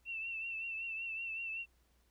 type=tone with vibrato; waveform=sine; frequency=2686 Hz; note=E7; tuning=32 cents sharp; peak=-38 dBFS; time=0.05-1.66 s; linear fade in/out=50 ms; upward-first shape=triangle; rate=5.3 Hz; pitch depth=53 cents each way; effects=added 60 Hz sine -70 dBFS peak until 2.1 s + pink hiss -75 dBFS RMS until 2.1 s